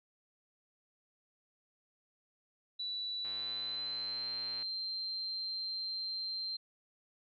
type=tone with pitch glide; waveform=sine; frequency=3951 to 4145 Hz; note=B7 to C8; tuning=0 to -17 cents; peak=-36 dBFS; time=2.79-6.57 s; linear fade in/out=10 ms; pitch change=+83 cents; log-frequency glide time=3.29-4.31 s
type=click train; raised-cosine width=0.3 ms; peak=-36 dBFS; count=166; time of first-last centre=3.25-4.625 s; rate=120 Hz
effects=none